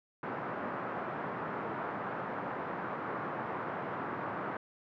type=band-pass noise; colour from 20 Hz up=white; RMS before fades=-38 dBFS; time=0.23-4.57 s; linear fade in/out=2 ms; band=120 to 1400 Hz; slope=24 dB/octave; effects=none